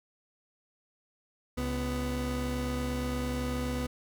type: tone pair together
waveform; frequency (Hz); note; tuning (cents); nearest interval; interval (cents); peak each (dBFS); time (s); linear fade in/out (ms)
30% pulse; 69.14 / 248.4; C#2 / B3; -4 / +10; octave + minor seventh; 2214; -31 / -30; 1.57-3.87; 10
effects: none